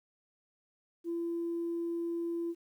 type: tone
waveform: sine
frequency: 338.6 Hz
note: E4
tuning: 46 cents sharp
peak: -31 dBFS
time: 1.04-2.55 s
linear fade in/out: 50 ms
effects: tanh soft clip ceiling -28 dBFS + 11-bit